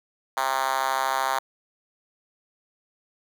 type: tone with high-pass filter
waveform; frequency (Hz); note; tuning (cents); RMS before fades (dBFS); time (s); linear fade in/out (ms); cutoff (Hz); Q
5% pulse; 133.2; C3; +31; -25; 0.37-1.39; 2; 850; 2.4
effects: none